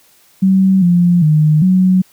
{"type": "tone with pitch steps", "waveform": "sine", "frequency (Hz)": [190.7, 175.1, 153.2, 185.5], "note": ["G3", "F3", "D#3", "F#3"], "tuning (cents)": [-47, 5, -27, 5], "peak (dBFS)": -7, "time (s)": [0.42, 2.02], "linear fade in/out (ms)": 10, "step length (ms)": 400, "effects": ["white hiss -50 dBFS RMS until 2.12 s"]}